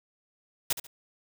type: noise with echo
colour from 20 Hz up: white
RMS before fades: -26 dBFS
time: 0.7-0.73 s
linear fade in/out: 5 ms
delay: 70 ms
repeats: 2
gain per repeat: -11 dB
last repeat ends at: 0.87 s
effects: none